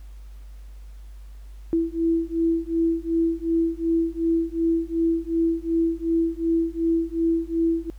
sine beating tone pair, 329.6 / 332.3 Hz, E4 / E4, 0 / +14 cents, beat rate 2.7 Hz, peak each -23 dBFS, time 1.73-7.9 s, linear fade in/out 0 ms, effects added 50 Hz sine -38 dBFS peak until 7.98 s + pink hiss -60 dBFS RMS until 7.98 s

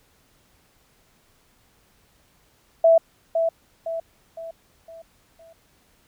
sine tone with echo, 659.3 Hz, E5, in tune, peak -11 dBFS, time 2.84-2.98 s, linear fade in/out 5 ms, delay 510 ms, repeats 5, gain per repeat -7 dB, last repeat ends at 5.53 s, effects pink hiss -61 dBFS RMS until 6.07 s

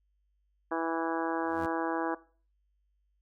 harmonic tone, 164.4 Hz, E3, 4 cents flat, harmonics 2 / 3 / 4 / 5 / 6 / 7 / 8 / 9 / 10, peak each -33 / -37 / -37 / -37 / -38 / -39 / -45 / -43 / -42 dBFS, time 0.71-2.15 s, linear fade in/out 10 ms
20% pulse tone with exponential growth, 87.5 Hz, F2, 4 cents sharp, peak -33 dBFS, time 1.36-1.66 s, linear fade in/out 5 ms, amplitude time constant 65 ms
effects noise-tail reverb RT60 0.4 s tail -19 dB re dry + added 50 Hz sine -70 dBFS peak until 3.21 s

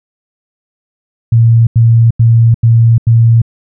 sine tone bursts, 115.3 Hz, A#2, 19 cents flat, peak -3 dBFS, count 5, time 1.32-3.418 s, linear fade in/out 5 ms, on 350 ms, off 87 ms, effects none

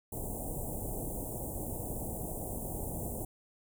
pink band-stop noise, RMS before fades -38 dBFS, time 0.12-3.25 s, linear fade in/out 5 ms, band 810 to 8000 Hz, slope 48 dB/octave, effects none

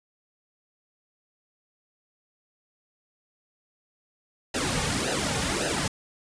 pink noise with flanger, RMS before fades -27 dBFS, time 4.54-5.88 s, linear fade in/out 5 ms, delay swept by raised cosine 0.88 to 3.08 ms, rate 1.8 Hz, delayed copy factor -0.85, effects resampled to 22050 Hz

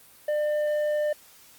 triangle tone with tanh clipping, 599 Hz, D5, 34 cents sharp, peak -24 dBFS, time 0.28-1.13 s, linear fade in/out 5 ms, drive 10 dB, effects white hiss -53 dBFS RMS until 1.58 s + Opus 32 kbps

